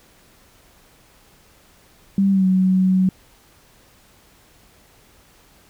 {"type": "tone with pitch glide", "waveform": "sine", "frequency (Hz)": [196, 186.82], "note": ["G3", "F#3"], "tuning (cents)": [0, 17], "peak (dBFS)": -13, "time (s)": [2.18, 3.09], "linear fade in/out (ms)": 2, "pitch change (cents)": -83, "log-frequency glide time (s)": [2.31, 2.46], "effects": ["pink hiss -53 dBFS RMS until 5.69 s"]}